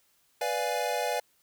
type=chord; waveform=square; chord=B diminished seventh; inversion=none; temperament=equal; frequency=493.9 / 587.3 / 698.5 / 830.6 Hz; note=B4 / D5 / F5 / Ab5; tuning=0 / 0 / 0 / 0 cents; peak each=-34 dBFS; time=0.41-1.2 s; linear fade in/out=5 ms; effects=white hiss -68 dBFS RMS until 1.42 s